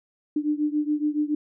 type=beating tone pair; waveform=sine; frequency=296.6 / 303.7 Hz; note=D4 / D#4; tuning=+17 / -42 cents; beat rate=7.1 Hz; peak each=-24 / -26 dBFS; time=0.36-1.35 s; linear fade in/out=5 ms; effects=none